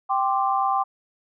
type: chord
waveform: sine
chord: G suspended fourth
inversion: none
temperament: equal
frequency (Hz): 784 / 1046.5 / 1174.7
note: G5 / C6 / D6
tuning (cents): 0 / 0 / 0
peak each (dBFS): -22 / -25 / -25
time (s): 0.09-0.84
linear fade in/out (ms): 20
effects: none